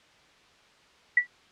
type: tone with exponential decay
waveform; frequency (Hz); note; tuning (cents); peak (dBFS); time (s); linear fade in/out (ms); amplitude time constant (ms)
sine; 1954; B6; -19; -13; 1.17-1.27; 5; 21
effects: white hiss -58 dBFS RMS until 1.51 s + low-pass 4000 Hz 12 dB/octave